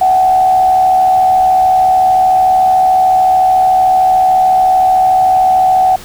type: tone with frequency modulation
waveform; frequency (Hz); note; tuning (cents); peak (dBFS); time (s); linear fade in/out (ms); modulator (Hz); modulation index
sine; 750; F#5; +23; -6; 0.01-5.96; 5; 73.6; 0.4
effects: pink hiss -32 dBFS RMS until 6.04 s